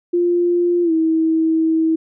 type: tone with pitch glide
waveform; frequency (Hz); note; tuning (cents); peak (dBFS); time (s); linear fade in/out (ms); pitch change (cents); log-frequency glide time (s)
sine; 349.2 to 322.1; F4 to E4; 0 to -40; -13; 0.13-1.96; 10; -140; 0.83-0.92
effects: none